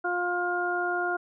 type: harmonic tone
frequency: 354 Hz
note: F4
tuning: 23 cents sharp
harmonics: 1 / 2 / 3 / 4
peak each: -31 / -30 / -38 / -29 dBFS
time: 0.04-1.17 s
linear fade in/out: 10 ms
effects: none